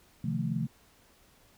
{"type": "chord", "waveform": "sine", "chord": "F dominant seventh", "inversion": "second", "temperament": "equal with one note detuned", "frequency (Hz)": [130.81, 155.56, 173.71, 220], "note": ["C3", "Eb3", "F3", "A3"], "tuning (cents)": [0, 0, -9, 0], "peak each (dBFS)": -34, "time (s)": [0.24, 0.67], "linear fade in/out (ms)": 5, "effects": ["pink hiss -62 dBFS RMS until 1.57 s"]}